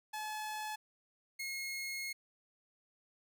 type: tone pair in turn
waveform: sawtooth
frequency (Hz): 857 / 2160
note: A5 / C#7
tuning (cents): -46 / -45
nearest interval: octave + major third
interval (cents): 1601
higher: second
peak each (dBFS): -35 / -35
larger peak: neither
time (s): 0.13-0.76 / 1.39-2.13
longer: second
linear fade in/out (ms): 10
effects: none